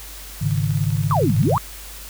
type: chord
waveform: sine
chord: Ab suspended fourth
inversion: none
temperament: equal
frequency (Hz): 103.83 / 138.59 / 155.56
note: Ab2 / Db3 / Eb3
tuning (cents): 0 / 0 / 0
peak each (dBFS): -22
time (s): 0.41-1.58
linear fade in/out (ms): 10
type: click train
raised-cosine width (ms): 0.2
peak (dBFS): -22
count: 16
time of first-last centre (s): 0.51-1.497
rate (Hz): 15.2
type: exponential two-way sweep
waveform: sine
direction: down then up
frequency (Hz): 1244.5 to 108.5 to 1244.5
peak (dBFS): -17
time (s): 1.11-1.58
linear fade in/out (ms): 0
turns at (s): 1.38
effects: added 50 Hz sine -38 dBFS peak until 2.09 s + white hiss -38 dBFS RMS until 2.09 s